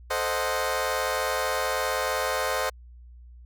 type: chord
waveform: 20% pulse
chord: A diminished seventh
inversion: none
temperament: equal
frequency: 440 / 523.3 / 622.3 / 740 Hz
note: A4 / C5 / Eb5 / Gb5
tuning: 0 / 0 / 0 / 0 cents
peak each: -28 / -23 / -25 / -28 dBFS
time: 0.1-2.7 s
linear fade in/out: 10 ms
effects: added 60 Hz sine -44 dBFS peak until 3.45 s + MP3 96 kbps